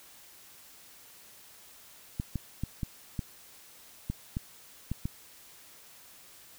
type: clicks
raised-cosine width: 5 ms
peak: -19 dBFS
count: 9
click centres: 2.199 / 2.357 / 2.636 / 2.832 / 3.192 / 4.1 / 4.369 / 4.916 / 5.055 s
effects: white hiss -54 dBFS RMS until 6.58 s